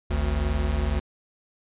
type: tone pair together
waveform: square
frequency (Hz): 51.65 / 73.42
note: G#1 / D2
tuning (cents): -9 / 0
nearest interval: tritone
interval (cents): 609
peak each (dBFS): -27 / -25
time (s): 0.1-1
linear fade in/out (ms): 10
effects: resampled to 8000 Hz